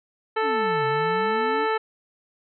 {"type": "harmonic tone", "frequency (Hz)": 440, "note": "A4", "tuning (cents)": 0, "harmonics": [1, 2, 3, 4, 5, 6, 7, 9], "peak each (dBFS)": [-24, -26, -28, -31, -36, -40, -41, -43], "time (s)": [0.36, 1.78], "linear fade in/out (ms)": 10}
{"type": "exponential two-way sweep", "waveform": "sine", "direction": "down then up", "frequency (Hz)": [311.1, 133.5, 311.1], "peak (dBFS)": -31, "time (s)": [0.41, 1.68], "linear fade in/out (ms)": 50, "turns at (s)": 0.86}
{"effects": []}